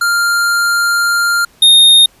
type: tone pair in turn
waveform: square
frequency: 1396.9 / 3689 Hz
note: F6 / A#7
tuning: 0 / -19 cents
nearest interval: octave + perfect fourth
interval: 1681 cents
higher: second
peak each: -11 / -4 dBFS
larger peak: second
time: 0.01-1.45 / 1.62-2.06 s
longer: first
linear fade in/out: 5 ms
effects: pink hiss -48 dBFS RMS until 2.2 s + resampled to 32000 Hz